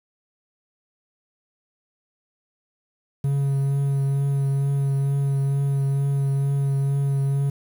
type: tone with vibrato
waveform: triangle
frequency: 138.59 Hz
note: C#3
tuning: in tune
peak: -17 dBFS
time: 3.24-7.5 s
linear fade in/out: 5 ms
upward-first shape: triangle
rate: 2.2 Hz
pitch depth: 18 cents each way
effects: 8-bit

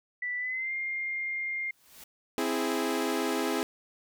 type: tone with pitch glide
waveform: sine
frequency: 1973 to 2115 Hz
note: B6 to C7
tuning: -2 to +18 cents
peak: -30 dBFS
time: 0.22-1.71 s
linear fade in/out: 5 ms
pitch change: +120 cents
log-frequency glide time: 0.38-0.73 s
type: noise with exponential growth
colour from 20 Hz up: white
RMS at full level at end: -46 dBFS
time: 1.53-2.04 s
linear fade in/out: 5 ms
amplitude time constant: 110 ms
type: chord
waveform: sawtooth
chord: C augmented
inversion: none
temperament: equal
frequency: 261.6 / 329.6 / 415.3 Hz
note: C4 / E4 / G#4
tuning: 0 / 0 / 0 cents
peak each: -28 dBFS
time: 2.38-3.63 s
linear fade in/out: 0 ms
effects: none

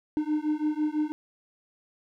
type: beating tone pair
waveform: triangle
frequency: 301 / 307 Hz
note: D4 / D#4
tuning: +43 / -23 cents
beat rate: 6 Hz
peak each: -26 dBFS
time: 0.17-1.12 s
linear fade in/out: 0 ms
effects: none

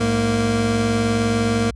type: tone pair together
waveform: 25% pulse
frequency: 105.9 / 231.5 Hz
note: G#2 / A#3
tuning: +34 / -12 cents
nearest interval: octave + major second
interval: 1354 cents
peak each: -18 / -15 dBFS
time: 0-1.71 s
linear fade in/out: 10 ms
effects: added 60 Hz sine -33 dBFS peak until 1.75 s + resampled to 22050 Hz

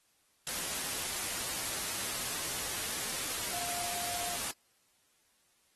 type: tone in noise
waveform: sine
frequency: 702 Hz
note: F5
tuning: 9 cents sharp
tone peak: -42 dBFS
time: 3.53-4.36 s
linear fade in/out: 0 ms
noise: white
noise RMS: -36 dBFS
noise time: 0.47-4.51 s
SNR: -9 dB
effects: white hiss -71 dBFS RMS until 5.75 s + AAC 32 kbps

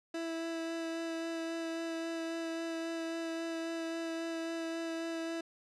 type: tone with vibrato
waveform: 30% pulse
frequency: 329.6 Hz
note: E4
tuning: in tune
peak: -33 dBFS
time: 0.14-5.41 s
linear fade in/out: 5 ms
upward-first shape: sine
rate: 3.7 Hz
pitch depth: 11 cents each way
effects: low-pass 7000 Hz 12 dB/octave

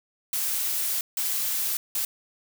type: noise bursts at uneven times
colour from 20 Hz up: blue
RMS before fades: -27 dBFS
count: 3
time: 0.33-1.01 / 1.17-1.77 / 1.95-2.05 s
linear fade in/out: 2 ms
effects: none

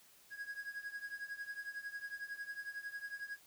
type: tone with tremolo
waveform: triangle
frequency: 1652 Hz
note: G#6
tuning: 10 cents flat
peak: -37 dBFS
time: 0.3-3.39 s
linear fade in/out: 50 ms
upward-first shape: triangle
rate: 11 Hz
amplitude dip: 90%
effects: white hiss -64 dBFS RMS until 3.46 s

